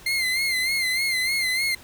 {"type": "tone with vibrato", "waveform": "30% pulse", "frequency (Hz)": 2092, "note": "C7", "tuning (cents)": -1, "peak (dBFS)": -19, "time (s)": [0.06, 1.75], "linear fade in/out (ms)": 5, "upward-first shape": "sine", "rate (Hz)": 3.3, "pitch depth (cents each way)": 64, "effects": ["pink hiss -47 dBFS RMS until 1.83 s"]}